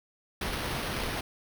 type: noise with sample-and-hold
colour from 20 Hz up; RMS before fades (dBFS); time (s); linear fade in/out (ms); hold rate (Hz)
pink; -33; 0.41-1.21; 5; 7350
effects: none